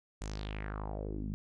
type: tone with low-pass filter sweep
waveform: sawtooth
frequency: 51.91 Hz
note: G#1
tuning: in tune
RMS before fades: -39 dBFS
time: 0.21-1.34 s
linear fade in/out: 0 ms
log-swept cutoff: 8100 to 180 Hz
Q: 3.8
effects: none